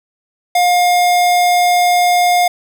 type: tone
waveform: square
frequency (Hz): 711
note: F5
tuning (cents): +31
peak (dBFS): -10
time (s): 0.55-2.48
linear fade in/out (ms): 5
effects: none